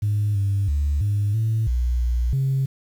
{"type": "tone with pitch steps", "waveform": "sine", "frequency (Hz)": [104.1, 99.3, 72.2, 102.6, 111.1, 61, 60.1, 134.6], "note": ["G#2", "G2", "D2", "G#2", "A2", "B1", "B1", "C3"], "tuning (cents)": [5, 23, -29, -21, 17, -21, -46, 49], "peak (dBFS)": -17, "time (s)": [0.02, 2.66], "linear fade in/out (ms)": 10, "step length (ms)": 330, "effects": ["tanh soft clip ceiling -15 dBFS", "8-bit"]}